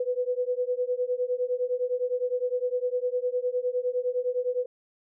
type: beating tone pair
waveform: sine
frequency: 492.5 / 502.3 Hz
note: B4 / B4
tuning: -5 / +29 cents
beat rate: 9.8 Hz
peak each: -28 dBFS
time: 0-4.66 s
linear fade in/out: 5 ms
effects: none